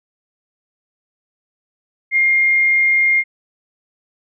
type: tone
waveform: sine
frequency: 2122 Hz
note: C7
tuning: 24 cents sharp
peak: -11 dBFS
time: 2.11-3.24 s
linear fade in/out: 50 ms
effects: none